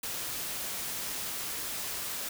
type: noise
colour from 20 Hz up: white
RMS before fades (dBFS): -36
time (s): 0.03-2.29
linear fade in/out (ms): 5
effects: none